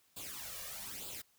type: noise with flanger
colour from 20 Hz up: white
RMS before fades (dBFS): -45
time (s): 0.16-1.22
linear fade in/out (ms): 10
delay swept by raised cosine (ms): 0.25 to 1.75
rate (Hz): 1.1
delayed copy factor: +0.75
effects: white hiss -71 dBFS RMS until 1.38 s